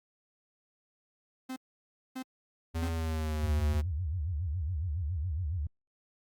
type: tone bursts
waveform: 45% pulse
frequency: 259.2 Hz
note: C4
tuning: 16 cents flat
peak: -36 dBFS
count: 3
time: 1.49-2.892 s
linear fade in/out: 10 ms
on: 74 ms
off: 590 ms
type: tone with pitch glide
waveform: square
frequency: 82.2 to 74.51 Hz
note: E2 to D2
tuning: -4 to +26 cents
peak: -31 dBFS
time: 2.74-3.82 s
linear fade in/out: 20 ms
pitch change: -170 cents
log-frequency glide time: 2.92-3.55 s
type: tone with vibrato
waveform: sine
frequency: 82 Hz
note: E2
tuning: 9 cents flat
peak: -30 dBFS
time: 3.43-5.67 s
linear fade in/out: 5 ms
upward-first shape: sine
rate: 7.2 Hz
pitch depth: 250 cents each way
effects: Opus 48 kbps